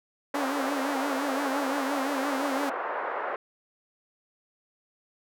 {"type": "tone with vibrato", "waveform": "sawtooth", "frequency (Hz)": 276, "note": "C#4", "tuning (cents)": -7, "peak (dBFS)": -25, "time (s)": [0.34, 2.7], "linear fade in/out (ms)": 10, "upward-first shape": "sine", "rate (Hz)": 5.8, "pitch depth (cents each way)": 80}
{"type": "band-pass noise", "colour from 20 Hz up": "pink", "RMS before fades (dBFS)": -32, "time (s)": [0.34, 3.36], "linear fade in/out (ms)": 2, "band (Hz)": [490, 1600], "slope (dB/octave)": 24}
{"effects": []}